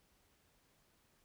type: silence
effects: pink hiss -73 dBFS RMS until 1.24 s